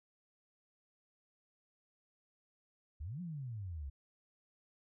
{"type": "exponential two-way sweep", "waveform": "sine", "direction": "up then down", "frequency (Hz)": [65.41, 185, 65.41], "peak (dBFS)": -40, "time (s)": [3, 3.9], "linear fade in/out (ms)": 10, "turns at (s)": 3.21, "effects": []}